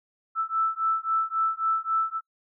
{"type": "beating tone pair", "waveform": "sine", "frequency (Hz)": [1318.5, 1322.2], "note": ["E6", "E6"], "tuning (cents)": [0, 5], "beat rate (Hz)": 3.7, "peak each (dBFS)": -26, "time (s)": [0.35, 2.21], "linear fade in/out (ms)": 50, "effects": ["noise-tail reverb RT60 0.1 s tail -26 dB re dry"]}